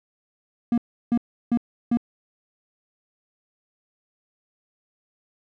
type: tone bursts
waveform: triangle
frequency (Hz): 236.8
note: A#3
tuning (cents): +27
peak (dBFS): -15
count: 4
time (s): 0.72-1.972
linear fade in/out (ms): 2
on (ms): 58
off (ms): 340
effects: none